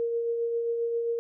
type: tone with tremolo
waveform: sine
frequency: 466.2 Hz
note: A#4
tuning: in tune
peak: -24 dBFS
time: 0-1.19 s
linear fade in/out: 0 ms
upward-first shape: triangle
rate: 7.5 Hz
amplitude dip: 35%
effects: none